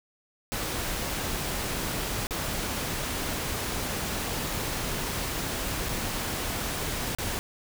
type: noise with dropouts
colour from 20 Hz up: pink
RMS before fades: -31 dBFS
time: 0.52-7.39 s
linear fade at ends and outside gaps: 0 ms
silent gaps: 2.269-2.308 / 5.887-5.891 / 7.149-7.185 s
effects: none